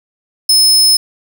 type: tone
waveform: sawtooth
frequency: 5200 Hz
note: E8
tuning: 24 cents flat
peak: -4 dBFS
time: 0.49-0.97 s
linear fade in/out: 5 ms
effects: 7-bit